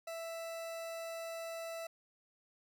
40% pulse tone, 661 Hz, E5, 5 cents sharp, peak -40 dBFS, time 0.07-1.87 s, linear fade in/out 5 ms, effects none

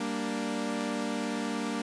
sawtooth chord, G minor, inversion none, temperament equal, 196 / 233.1 / 293.7 Hz, G3 / Bb3 / D4, 0 / 0 / 0 cents, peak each -33 / -29 / -31 dBFS, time 0-1.82 s, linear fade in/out 5 ms, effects resampled to 22050 Hz

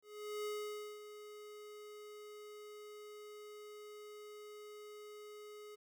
square tone with ADSR envelope, 420 Hz, G#4, 19 cents sharp, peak -39 dBFS, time 0.02-5.76 s, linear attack 430 ms, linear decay 540 ms, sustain -12 dB, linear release 17 ms, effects 13-bit

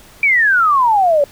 sine exponential sweep, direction down, 2365 to 554.4 Hz, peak -9 dBFS, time 0.23-1.24 s, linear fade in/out 2 ms, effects pink hiss -43 dBFS RMS until 1.31 s

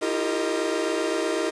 45% pulse tone cluster, 319.2 / 347.1 / 396.5 / 460.4 / 623 Hz, D#4 / F4 / G4 / A#4 / D#5, +44 / -11 / +20 / -22 / +2 cents, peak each -30 dBFS, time 0.01-1.51 s, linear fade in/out 20 ms, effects resampled to 22050 Hz + 8-bit

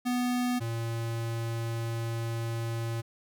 square tone pair in turn, 246.9 / 115.18 Hz, B3 / A#2, 0 / -20 cents, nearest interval octave + minor second, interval 1320 cents, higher first, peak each -27 / -31 dBFS, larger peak first, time 0.05-0.6 / 0.6-3.02 s, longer second, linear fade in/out 20 ms, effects none

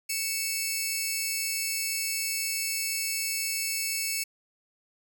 10% pulse tone pair together, 2217 / 2636 Hz, C#7 / E7, 0 / -1 cents, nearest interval minor third, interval 299 cents, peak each -22 dBFS, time 0.09-4.24 s, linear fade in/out 10 ms, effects none

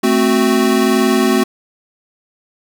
square chord, F# diminished, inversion first, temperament equal, 220 / 261.6 / 370 Hz, A3 / C4 / F#4, 0 / 0 / 0 cents, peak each -16 dBFS, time 0.03-1.44 s, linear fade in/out 10 ms, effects none

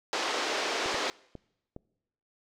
pink band-pass noise, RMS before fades -31 dBFS, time 0.13-1.1 s, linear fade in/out 0 ms, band 350 to 6000 Hz, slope 24 dB/octave
clicks, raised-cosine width 2 ms, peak -28 dBFS, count 4, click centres 0.86 / 0.944 / 1.353 / 1.764 s
effects noise-tail reverb RT60 0.9 s tail -24 dB re dry

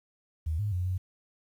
sine tone with pitch steps, 79.1 / 104.2 / 90.1 / 92.2 Hz, D#2 / G#2 / F#2 / F#2, +29 / +6 / -45 / -6 cents, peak -27 dBFS, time 0.46-0.98 s, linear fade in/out 10 ms, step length 130 ms, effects 10-bit

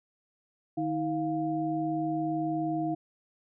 sine tone cluster, 152.9 / 318.6 / 700 Hz, D#3 / D#4 / F5, -30 / +41 / +4 cents, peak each -37 / -29 / -33 dBFS, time 0.77-2.95 s, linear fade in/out 10 ms, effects none

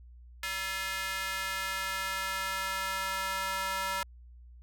square tone with high-pass filter sweep, 191.6 Hz, G3, 39 cents flat, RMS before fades -34 dBFS, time 0.43-4.03 s, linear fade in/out 2 ms, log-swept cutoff 1800 to 1100 Hz, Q 1.6, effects added 60 Hz sine -49 dBFS peak until 4.62 s

